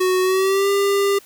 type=tone with pitch glide; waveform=square; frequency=370 to 398.9 Hz; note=F#4 to G4; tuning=0 to +30 cents; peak=-16 dBFS; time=0-1.19 s; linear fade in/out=10 ms; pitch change=+130 cents; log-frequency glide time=0.22-0.69 s; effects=white hiss -48 dBFS RMS until 1.25 s